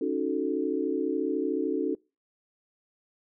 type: chord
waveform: sine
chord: D# half-diminished seventh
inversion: third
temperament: equal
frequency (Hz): 277.2 / 311.1 / 370 / 440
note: C#4 / D#4 / F#4 / A4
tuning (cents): 0 / 0 / 0 / 0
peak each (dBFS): -31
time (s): 0.01-1.95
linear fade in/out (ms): 5
effects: noise-tail reverb RT60 0.3 s tail -26 dB re dry